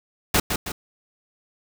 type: noise with echo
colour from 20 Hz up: pink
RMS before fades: -18 dBFS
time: 0.34-0.4 s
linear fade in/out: 5 ms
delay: 160 ms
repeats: 2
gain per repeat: -6 dB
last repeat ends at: 0.72 s
effects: none